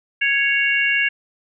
harmonic tone, 554.4 Hz, C#5, in tune, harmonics 3 / 4 / 5, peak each -20 / -20 / -20 dBFS, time 0.21-1.09 s, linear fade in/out 10 ms, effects none

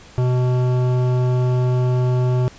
sine tone with hard clipping, 125.5 Hz, B2, 28 cents sharp, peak -17 dBFS, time 0.18-2.48 s, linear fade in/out 0 ms, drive 14 dB, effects pink hiss -44 dBFS RMS until 2.58 s + resampled to 16000 Hz

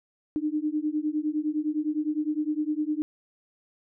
sine beating tone pair, 299.1 / 308.9 Hz, D4 / D#4, +32 / -12 cents, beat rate 9.8 Hz, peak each -28 dBFS, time 0.36-3.02 s, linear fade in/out 0 ms, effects none

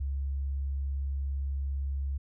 sine tone, 68.8 Hz, C#2, 12 cents flat, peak -29 dBFS, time 0-2.18 s, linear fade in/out 10 ms, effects none

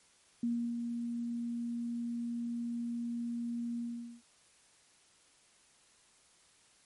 sine tone with ADSR envelope, 236.1 Hz, A#3, 22 cents sharp, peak -29 dBFS, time 0.43-4.22 s, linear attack 4 ms, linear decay 310 ms, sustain -5 dB, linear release 420 ms, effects white hiss -65 dBFS RMS until 6.85 s + MP3 48 kbps

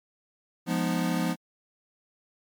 square chord, F half-diminished seventh, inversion none, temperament equal with one note detuned, 174.61 / 207.7 / 246.9 / 306.8 Hz, F3 / Ab3 / Cb4 / Eb4, 0 / 0 / 0 / -24 cents, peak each -29 / -34 / -31 / -33 dBFS, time 0.66-1.36 s, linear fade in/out 50 ms, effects MP3 96 kbps

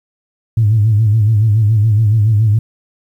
sine tone with vibrato, 107.9 Hz, A2, 33 cents flat, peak -7 dBFS, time 0.57-2.59 s, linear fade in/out 5 ms, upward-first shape sine, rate 7.1 Hz, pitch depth 94 cents each way, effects tanh soft clip ceiling -3 dBFS + 8-bit

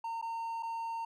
triangle tone with dropouts, 915 Hz, A#5, 32 cents flat, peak -33 dBFS, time 0.04-1.05 s, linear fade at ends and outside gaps 5 ms, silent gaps 0.215-0.224 / 0.626-0.63 s, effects none

